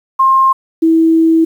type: tone pair in turn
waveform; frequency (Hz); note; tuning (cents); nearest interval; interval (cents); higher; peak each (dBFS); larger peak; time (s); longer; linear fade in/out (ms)
sine; 1063 / 325.3; C6 / E4; +27 / -23; octave + minor sixth; 2050; first; -6; neither; 0.19-0.53 / 0.82-1.45; second; 10
effects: 7-bit